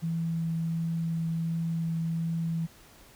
sine tone with vibrato, 164.81 Hz, E3, in tune, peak -27 dBFS, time 0.02-2.67 s, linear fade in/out 20 ms, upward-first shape triangle, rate 1.4 Hz, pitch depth 9 cents each way, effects pink hiss -55 dBFS RMS until 3.15 s

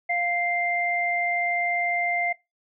sine tone pair together, 698.5 / 2093 Hz, F5 / C7, 0 / 0 cents, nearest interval octave + perfect fifth, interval 1900 cents, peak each -26 / -24 dBFS, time 0.09-2.33 s, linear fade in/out 10 ms, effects noise-tail reverb RT60 0.2 s tail -20 dB re dry

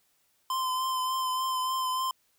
square tone with vibrato, 1033 Hz, C6, 22 cents flat, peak -28 dBFS, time 0.5-2.11 s, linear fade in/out 2 ms, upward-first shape triangle, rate 3.4 Hz, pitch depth 26 cents each way, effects white hiss -70 dBFS RMS until 2.38 s

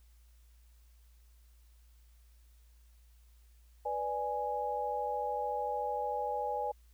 sine chord, G# diminished, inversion first, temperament equal, 493.9 / 587.3 / 830.6 Hz, B4 / D5 / G#5, 0 / 0 / 0 cents, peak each -38 / -39 / -34 dBFS, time 3.85-6.72 s, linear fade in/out 10 ms, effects added 58 Hz sine -58 dBFS peak until 6.93 s + white hiss -72 dBFS RMS until 6.93 s

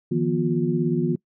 sine tone cluster, 153.7 / 170.8 / 241.1 / 356.4 Hz, D#3 / F3 / B3 / F4, -21 / -38 / -41 / +35 cents, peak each -25 dBFS, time 0.11-1.16 s, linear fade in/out 10 ms, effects noise-tail reverb RT60 0.1 s tail -24 dB re dry

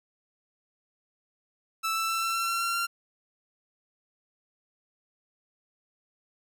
sawtooth tone with pitch steps, 1318.5 / 1326.9 / 1335.4 / 1343.9 / 1352.4 / 1361.1 / 1369.7 / 1378.5 Hz, E6 / E6 / E6 / E6 / E6 / F6 / F6 / F6, 0 / +11 / +22 / +33 / +44 / -45 / -34 / -23 cents, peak -23 dBFS, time 1.83-2.87 s, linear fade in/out 20 ms, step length 130 ms, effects none

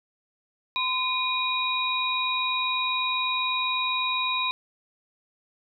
sine tone cluster, 1024 / 2456 / 3816 Hz, C6 / D#7 / A#7, -38 / -23 / +40 cents, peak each -28 dBFS, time 0.76-4.51 s, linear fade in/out 0 ms, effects none

